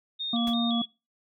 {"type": "tone with vibrato", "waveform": "sine", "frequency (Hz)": 3520, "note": "A7", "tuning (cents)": 0, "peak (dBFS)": -29, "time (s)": [0.19, 0.86], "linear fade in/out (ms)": 20, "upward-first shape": "square", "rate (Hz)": 2.9, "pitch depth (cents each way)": 77}
{"type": "harmonic tone", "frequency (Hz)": 233.5, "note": "A#3", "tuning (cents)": 3, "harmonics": [1, 3, 5], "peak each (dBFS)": [-24, -34, -38], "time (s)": [0.33, 0.82], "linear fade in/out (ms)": 5}
{"type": "noise with exponential decay", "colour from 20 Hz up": "pink", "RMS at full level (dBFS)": -37, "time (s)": [0.47, 0.59], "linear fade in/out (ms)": 1, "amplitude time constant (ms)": 24}
{"effects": ["noise-tail reverb RT60 0.3 s tail -26 dB re dry", "MP3 96 kbps"]}